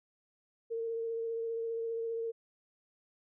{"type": "tone with vibrato", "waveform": "sine", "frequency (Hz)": 457.2, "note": "A#4", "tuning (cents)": -34, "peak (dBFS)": -33, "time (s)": [0.7, 2.32], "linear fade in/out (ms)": 20, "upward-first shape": "triangle", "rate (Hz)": 15, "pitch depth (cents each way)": 20, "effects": []}